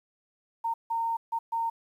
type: tone bursts at uneven times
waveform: sine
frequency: 917 Hz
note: A#5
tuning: 29 cents flat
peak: -26 dBFS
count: 4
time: 0.64-0.74 / 0.9-1.17 / 1.32-1.39 / 1.52-1.7 s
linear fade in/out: 10 ms
effects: 10-bit